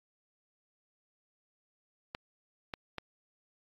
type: clicks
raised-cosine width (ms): 0.3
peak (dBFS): -21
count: 3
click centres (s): 2.149 / 2.738 / 2.983
effects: AAC 32 kbps